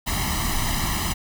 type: noise with comb filter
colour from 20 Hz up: pink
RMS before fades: -24 dBFS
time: 0.06-1.14 s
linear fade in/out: 20 ms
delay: 1 ms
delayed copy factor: +0.85
effects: none